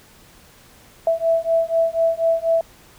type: beating tone pair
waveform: sine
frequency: 658 / 662.1 Hz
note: E5 / E5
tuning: -3 / +7 cents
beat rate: 4.1 Hz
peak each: -19 dBFS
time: 1.07-2.61 s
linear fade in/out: 2 ms
effects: pink hiss -49 dBFS RMS until 2.98 s